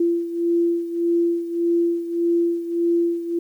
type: beating tone pair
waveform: sine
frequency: 340.5 / 342.2 Hz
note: F4 / F4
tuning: -44 / -35 cents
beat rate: 1.7 Hz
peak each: -19 / -24 dBFS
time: 0-3.39 s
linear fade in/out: 5 ms
effects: 9-bit